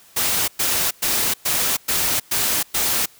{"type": "noise bursts", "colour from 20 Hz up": "white", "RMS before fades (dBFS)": -20, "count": 7, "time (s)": [0.16, 3.06], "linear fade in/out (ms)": 10, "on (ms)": 320, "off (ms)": 110, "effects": ["white hiss -50 dBFS RMS until 3.19 s"]}